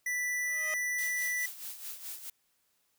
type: tone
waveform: square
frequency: 1975.5 Hz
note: B6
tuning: in tune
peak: -31 dBFS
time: 0.06-1.46 s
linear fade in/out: 5 ms
type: tone with exponential growth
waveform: 15% pulse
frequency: 622 Hz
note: D#5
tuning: 1 cent flat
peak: -29 dBFS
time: 0.33-0.74 s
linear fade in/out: 1 ms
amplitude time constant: 87 ms
type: noise with tremolo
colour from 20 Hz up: blue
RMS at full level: -40 dBFS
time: 0.98-2.3 s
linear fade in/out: 5 ms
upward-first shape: sine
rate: 4.7 Hz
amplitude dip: 65%
effects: white hiss -74 dBFS RMS until 2.98 s